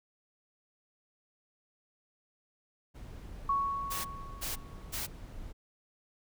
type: noise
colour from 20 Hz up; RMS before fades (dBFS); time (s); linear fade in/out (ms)
brown; -45; 2.94-5.53; 20
type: tone with exponential decay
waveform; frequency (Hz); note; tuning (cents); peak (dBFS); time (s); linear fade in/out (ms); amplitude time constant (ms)
sine; 1111; C#6; +4; -25; 3.49-4.97; 5; 320
type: noise bursts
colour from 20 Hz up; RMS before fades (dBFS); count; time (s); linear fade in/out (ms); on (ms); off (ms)
white; -37; 3; 3.9-5.07; 20; 150; 360
effects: none